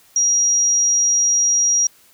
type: tone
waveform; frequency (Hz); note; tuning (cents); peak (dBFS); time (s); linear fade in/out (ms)
sine; 5720; F8; +41; -13; 0.16-1.87; 2
effects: white hiss -52 dBFS RMS until 2.13 s